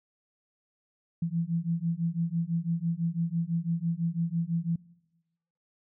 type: beating tone pair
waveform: sine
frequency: 164.81 / 170.81 Hz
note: E3 / F3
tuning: 0 / -38 cents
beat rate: 6 Hz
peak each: -30 dBFS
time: 1.22-4.76 s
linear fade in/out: 5 ms
effects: noise-tail reverb RT60 1.0 s tail -22 dB re dry